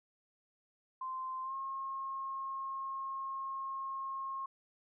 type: tone with pitch glide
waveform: sine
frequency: 1041 to 1077.1 Hz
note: C6 to C6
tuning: -9 to +50 cents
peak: -37 dBFS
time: 1.01-4.46 s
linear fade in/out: 5 ms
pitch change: +59 cents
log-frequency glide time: 1.43-1.54 s
effects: none